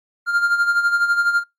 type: tone with tremolo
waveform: triangle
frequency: 1400 Hz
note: F6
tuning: 4 cents sharp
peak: -11 dBFS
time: 0.26-1.44 s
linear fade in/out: 50 ms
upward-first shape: sine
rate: 12 Hz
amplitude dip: 65%
effects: noise-tail reverb RT60 0.2 s tail -25 dB re dry + Opus 48 kbps